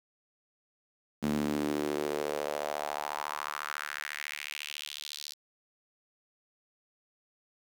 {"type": "tone with high-pass filter sweep", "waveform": "sawtooth", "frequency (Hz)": 74, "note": "D2", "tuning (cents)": 14, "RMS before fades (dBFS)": -35, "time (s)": [1.22, 5.34], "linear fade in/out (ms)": 20, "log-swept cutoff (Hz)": [210, 4500], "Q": 3.1, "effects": ["9-bit"]}